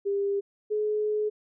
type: tone pair in turn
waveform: sine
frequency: 399.9 / 424 Hz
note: G4 / G#4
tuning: +35 / +36 cents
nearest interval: minor second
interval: 101 cents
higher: second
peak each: -24 dBFS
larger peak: neither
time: 0.05-0.41 / 0.7-1.3 s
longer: second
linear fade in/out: 20 ms
effects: none